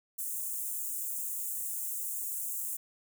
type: high-pass noise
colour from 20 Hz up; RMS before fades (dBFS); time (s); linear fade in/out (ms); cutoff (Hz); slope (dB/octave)
white; -36; 0.18-2.77; 10; 7100; 48
effects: none